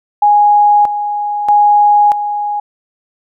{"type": "tone with tremolo", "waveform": "sine", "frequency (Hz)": 828, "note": "G#5", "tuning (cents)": -5, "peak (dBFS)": -5, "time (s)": [0.22, 2.6], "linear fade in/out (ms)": 5, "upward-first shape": "square", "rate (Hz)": 0.79, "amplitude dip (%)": 65, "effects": []}